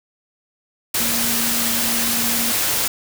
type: tone in noise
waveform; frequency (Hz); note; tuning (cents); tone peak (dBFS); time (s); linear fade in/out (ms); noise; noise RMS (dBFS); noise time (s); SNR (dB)
sine; 233.1; A#3; 0; -27; 1-2.52; 5; white; -20; 0.94-2.88; -10
effects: none